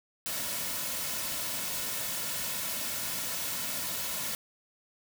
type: noise with comb filter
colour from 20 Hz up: white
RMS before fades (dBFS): -34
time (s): 0.26-4.35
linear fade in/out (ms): 0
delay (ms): 2.5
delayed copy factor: -0.5
effects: none